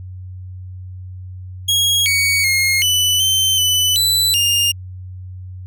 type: tone with pitch steps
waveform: sawtooth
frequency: 3294 / 2243 / 2145 / 2984 / 3092 / 2995 / 3983 / 2816 Hz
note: G#7 / C#7 / C7 / F#7 / G7 / F#7 / B7 / F7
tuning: -15 / +20 / +42 / +14 / -24 / +20 / +14 / +14 cents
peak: -10 dBFS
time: 1.68-4.72 s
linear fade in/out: 10 ms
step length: 380 ms
effects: added 92 Hz sine -29 dBFS peak until 5.66 s